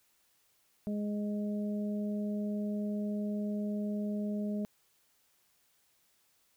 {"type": "harmonic tone", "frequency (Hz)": 207.7, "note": "G#3", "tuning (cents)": 0, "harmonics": [1, 2, 3], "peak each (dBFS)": [-32, -43, -43], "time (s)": [0.87, 4.65], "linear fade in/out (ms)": 0, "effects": ["white hiss -71 dBFS RMS until 6.56 s"]}